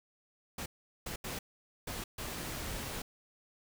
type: noise bursts at uneven times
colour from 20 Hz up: pink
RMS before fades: -40 dBFS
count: 5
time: 0.58-0.66 / 1.06-1.16 / 1.24-1.39 / 1.87-2.04 / 2.18-3.02 s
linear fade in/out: 5 ms
effects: none